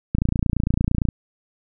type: click train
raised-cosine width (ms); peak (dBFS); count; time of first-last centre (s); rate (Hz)
5; -7; 28; 0.15-1.087; 28.8
effects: none